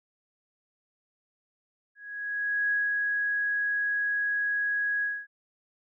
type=tone with ADSR envelope; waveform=sine; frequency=1661.2 Hz; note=G#6; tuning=in tune; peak=-23 dBFS; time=1.95-5.27 s; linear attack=760 ms; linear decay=190 ms; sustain=-2 dB; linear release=240 ms; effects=none